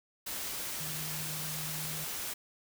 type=tone in noise; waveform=sine; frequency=154.6 Hz; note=D#3; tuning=11 cents flat; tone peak=-42 dBFS; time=0.8-2.05 s; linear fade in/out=10 ms; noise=white; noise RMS=-38 dBFS; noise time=0.26-2.34 s; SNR=-7 dB; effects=none